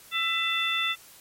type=harmonic tone with a mistuned harmonic; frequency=667 Hz; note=E5; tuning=20 cents sharp; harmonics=2 / 3 / 4 / 5; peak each=-31 / -31 / -29 / -28 dBFS; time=0.11-0.96 s; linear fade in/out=50 ms; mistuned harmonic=5; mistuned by=+92 cents; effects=white hiss -51 dBFS RMS until 1.2 s + MP3 64 kbps